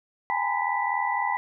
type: tone cluster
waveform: sine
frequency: 804 / 844 / 928 / 1009 / 1974 Hz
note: G5 / G#5 / A#5 / B5 / B6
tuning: +44 / +28 / -8 / +37 / -1 cents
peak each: -30 dBFS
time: 0.3-1.37 s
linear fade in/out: 0 ms
effects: none